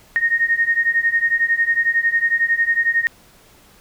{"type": "beating tone pair", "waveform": "sine", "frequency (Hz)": [1848, 1859], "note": ["A#6", "A#6"], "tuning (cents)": [-16, -5], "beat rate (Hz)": 11, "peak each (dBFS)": [-19, -17], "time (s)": [0.16, 3.07], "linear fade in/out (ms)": 0, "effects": ["pink hiss -50 dBFS RMS until 3.8 s"]}